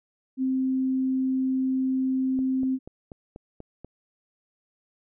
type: tone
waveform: sine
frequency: 261.6 Hz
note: C4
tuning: in tune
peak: -22 dBFS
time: 0.37-2.79 s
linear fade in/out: 50 ms
type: click train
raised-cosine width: 2 ms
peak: -27 dBFS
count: 7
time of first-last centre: 2.39-3.846 s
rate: 4.12 Hz
effects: none

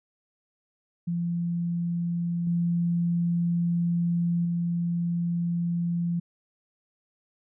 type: tone with level steps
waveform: sine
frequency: 171.6 Hz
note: F3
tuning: 30 cents flat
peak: -25 / -22 / -24 dBFS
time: 1.07-6.2 s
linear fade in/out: 10 ms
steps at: 2.47 / 4.45 s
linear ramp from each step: 2 ms
effects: none

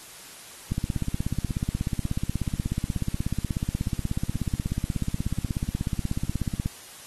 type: click train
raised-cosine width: 5 ms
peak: -13 dBFS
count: 99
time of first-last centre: 0.72-6.659 s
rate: 16.5 Hz
effects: white hiss -45 dBFS RMS until 7.06 s + AAC 32 kbps

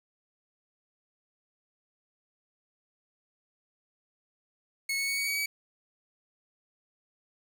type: tone with pitch steps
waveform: sawtooth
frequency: 2194 / 2211 / 2227 / 2244 / 2261 / 2278 Hz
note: C#7 / C#7 / C#7 / C#7 / C#7 / C#7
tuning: -18 / -5 / +7 / +21 / +34 / +47 cents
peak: -25 dBFS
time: 4.89-5.46 s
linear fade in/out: 5 ms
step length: 95 ms
effects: 9-bit

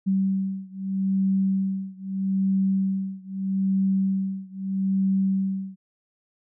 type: beating tone pair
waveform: sine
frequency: 192.2 / 192.99 Hz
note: G3 / G3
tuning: -34 / -27 cents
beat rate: 0.79 Hz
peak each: -24 / -25 dBFS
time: 0.06-5.76 s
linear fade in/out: 20 ms
effects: none

